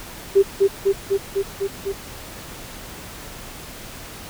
sine tone with echo, 393.4 Hz, G4, 6 cents sharp, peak -9 dBFS, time 0.35-0.43 s, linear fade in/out 20 ms, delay 250 ms, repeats 6, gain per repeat -2 dB, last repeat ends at 1.93 s, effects pink hiss -37 dBFS RMS until 4.29 s

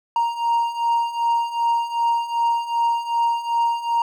triangle beating tone pair, 932.3 / 934.9 Hz, A#5 / A#5, 0 / +5 cents, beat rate 2.6 Hz, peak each -22 / -18 dBFS, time 0.16-4.02 s, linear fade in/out 2 ms, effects none

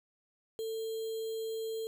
sine tone with sample-and-hold, 445.8 Hz, A4, 23 cents sharp, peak -34 dBFS, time 0.59-1.87 s, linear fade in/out 0 ms, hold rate 3675 Hz, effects none

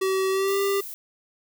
square tone with pitch glide, 381.4 to 396.4 Hz, G4 to G4, -47 to +19 cents, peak -22 dBFS, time 0.01-0.81 s, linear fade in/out 10 ms, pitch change +66 cents, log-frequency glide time 0.3-0.58 s
violet noise, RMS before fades -37 dBFS, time 0.48-0.94 s, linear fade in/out 0 ms
effects none

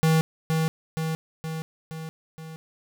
square tone with echo, 160 Hz, D#3, 49 cents sharp, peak -18 dBFS, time 0.03-0.21 s, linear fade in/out 0 ms, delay 470 ms, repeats 5, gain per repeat -4 dB, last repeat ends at 2.56 s, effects none

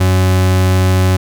40% pulse tone, 93 Hz, F#2, 9 cents sharp, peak -8 dBFS, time 0-1.17 s, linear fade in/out 10 ms, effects none

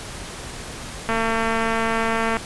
click train, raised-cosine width 0.5 ms, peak -8 dBFS, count 290, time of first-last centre 1.09-2.369 s, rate 226 Hz, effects pink hiss -34 dBFS RMS until 2.45 s + resampled to 24000 Hz

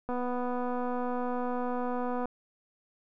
click train, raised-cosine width 1 ms, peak -21 dBFS, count 536, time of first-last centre 0.09-2.256 s, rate 247 Hz, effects none

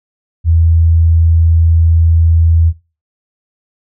sine tone, 82.41 Hz, E2, in tune, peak -6 dBFS, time 0.44-2.73 s, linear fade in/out 50 ms, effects noise-tail reverb RT60 0.3 s tail -18 dB re dry

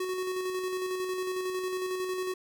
square tone with tremolo, 370 Hz, F#4, in tune, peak -30 dBFS, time 0-2.34 s, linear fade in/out 5 ms, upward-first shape square, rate 11 Hz, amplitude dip 30%, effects none

